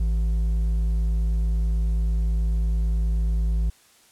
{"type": "tone with hard clipping", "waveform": "sine", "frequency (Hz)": 54.6, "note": "A1", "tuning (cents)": -13, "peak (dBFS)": -21, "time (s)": [0, 3.7], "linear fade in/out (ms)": 5, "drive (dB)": 5, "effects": ["white hiss -56 dBFS RMS until 4.11 s", "low-pass 11000 Hz 12 dB/octave"]}